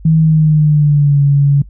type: tone with pitch glide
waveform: sine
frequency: 159.8 to 141.55 Hz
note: D#3 to C#3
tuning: +47 to +37 cents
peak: -6 dBFS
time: 0.05-1.62 s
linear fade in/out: 5 ms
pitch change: -210 cents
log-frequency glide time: 0.19-1.21 s
effects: noise-tail reverb RT60 0.1 s tail -23 dB re dry + added 50 Hz sine -32 dBFS peak until 1.69 s